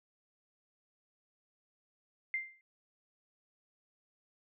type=tone with exponential decay; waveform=sine; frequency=2093 Hz; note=C7; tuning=in tune; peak=-29 dBFS; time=2.34-2.61 s; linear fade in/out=1 ms; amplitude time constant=58 ms; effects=none